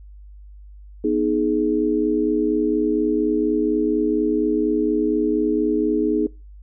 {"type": "chord", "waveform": "sine", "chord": "G# minor", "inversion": "first", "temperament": "equal with one note detuned", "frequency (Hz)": [246.9, 311.1, 419.9], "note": ["B3", "D#4", "G#4"], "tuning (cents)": [0, 0, 19], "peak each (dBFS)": [-24, -20, -21], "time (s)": [1.04, 6.27], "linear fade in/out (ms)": 5, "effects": ["noise-tail reverb RT60 0.3 s tail -23 dB re dry", "added 50 Hz sine -39 dBFS peak until 6.62 s"]}